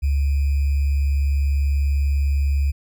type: tone with sample-and-hold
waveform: sine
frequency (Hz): 70.2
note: C#2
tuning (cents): +22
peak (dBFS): -16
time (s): 0.02-2.72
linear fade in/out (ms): 20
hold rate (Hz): 2450
effects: none